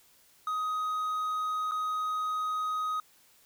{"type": "tone with dropouts", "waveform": "triangle", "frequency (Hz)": 1255, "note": "D#6", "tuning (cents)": 15, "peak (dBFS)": -27, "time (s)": [0.47, 3], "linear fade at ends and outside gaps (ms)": 2, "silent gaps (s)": [1.712, 1.718], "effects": ["white hiss -62 dBFS RMS until 3.45 s"]}